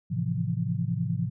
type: chord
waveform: sine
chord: F major seventh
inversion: first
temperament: equal with one note detuned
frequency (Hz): 110 / 132.87 / 164.81 / 174.61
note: A2 / C3 / E3 / F3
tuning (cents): 0 / +27 / 0 / 0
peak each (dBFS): -31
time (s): 0.1-1.3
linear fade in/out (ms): 20
effects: none